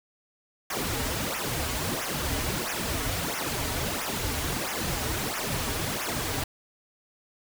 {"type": "noise with flanger", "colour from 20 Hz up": "pink", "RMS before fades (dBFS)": -30, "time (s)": [0.7, 6.44], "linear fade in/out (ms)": 5, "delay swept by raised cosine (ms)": [0.23, 5.83], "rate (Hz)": 1.5, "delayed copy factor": -0.9, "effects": []}